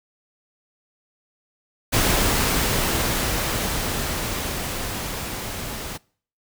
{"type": "noise with level ramp", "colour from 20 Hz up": "pink", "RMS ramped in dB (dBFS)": [-19, -32], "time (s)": [1.92, 5.98], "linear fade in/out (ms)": 20, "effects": ["noise-tail reverb RT60 0.5 s tail -25 dB re dry"]}